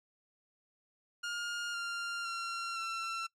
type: tone with pitch steps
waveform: sawtooth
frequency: 1417 / 1393.5 / 1370.3 / 1347.6 Hz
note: F6 / F6 / F6 / E6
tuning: +25 / -4 / -33 / +38 cents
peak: -32 dBFS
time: 1.23-3.27 s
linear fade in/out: 10 ms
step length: 510 ms
effects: noise-tail reverb RT60 0.1 s tail -20 dB re dry + low-pass 7000 Hz 12 dB/octave